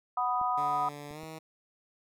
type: chord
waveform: sine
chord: B major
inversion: second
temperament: equal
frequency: 740 / 987.8 / 1244.5 Hz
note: F#5 / B5 / D#6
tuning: 0 / 0 / 0 cents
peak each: -31 dBFS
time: 0.17-0.89 s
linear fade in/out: 5 ms
type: clicks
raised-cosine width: 3 ms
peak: -36 dBFS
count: 3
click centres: 0.414 / 1.11 / 1.234 s
type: tone with pitch glide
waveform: 10% pulse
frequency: 145.7 to 158.89 Hz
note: D3 to D#3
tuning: -13 to +37 cents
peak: -33 dBFS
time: 0.57-1.39 s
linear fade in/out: 10 ms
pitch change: +150 cents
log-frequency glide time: 1.1-1.22 s
effects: none